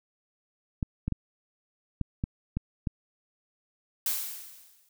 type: clicks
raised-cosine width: 5 ms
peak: -16 dBFS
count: 7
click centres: 0.828 / 1.08 / 1.123 / 2.013 / 2.239 / 2.57 / 2.872 s
type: noise with exponential decay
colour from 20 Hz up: blue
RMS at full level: -27 dBFS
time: 4.06-4.89 s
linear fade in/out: 2 ms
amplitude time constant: 180 ms
effects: none